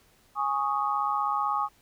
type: chord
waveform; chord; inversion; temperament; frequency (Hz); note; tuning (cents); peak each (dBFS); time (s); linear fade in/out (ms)
sine; Ab suspended fourth; none; equal; 830.6 / 1108.7 / 1244.5; Ab5 / Db6 / Eb6; 0 / 0 / 0; -29; 0.35-1.69; 50
effects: pink hiss -62 dBFS RMS until 1.81 s